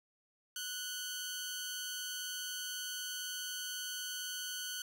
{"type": "tone pair together", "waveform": "15% pulse", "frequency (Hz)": [1480, 3139], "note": ["F#6", "G7"], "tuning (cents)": [0, 2], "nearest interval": "octave + minor second", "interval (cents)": 1302, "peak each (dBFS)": [-35, -35], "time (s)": [0.56, 4.82], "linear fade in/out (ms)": 2, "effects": []}